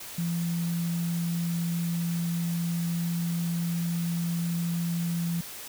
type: tone in noise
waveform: sine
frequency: 170.1 Hz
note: F3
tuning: 45 cents flat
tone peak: -26 dBFS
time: 0.18-5.41 s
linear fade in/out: 5 ms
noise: white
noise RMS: -41 dBFS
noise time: 0-5.68 s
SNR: +12 dB
effects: none